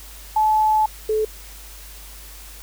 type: tone pair in turn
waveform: sine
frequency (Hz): 863 / 433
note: A5 / A4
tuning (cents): -34 / -28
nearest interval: octave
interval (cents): 1194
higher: first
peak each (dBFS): -14 / -17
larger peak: first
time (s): 0.36-0.86 / 1.09-1.25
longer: first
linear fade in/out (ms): 5
effects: added 50 Hz sine -40 dBFS peak until 2.62 s + white hiss -42 dBFS RMS until 2.62 s